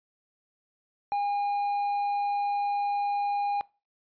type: tone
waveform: triangle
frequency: 813 Hz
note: G#5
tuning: 37 cents flat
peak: -23 dBFS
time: 1.12-3.61 s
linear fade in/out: 0 ms
effects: noise-tail reverb RT60 0.3 s tail -22 dB re dry + resampled to 11025 Hz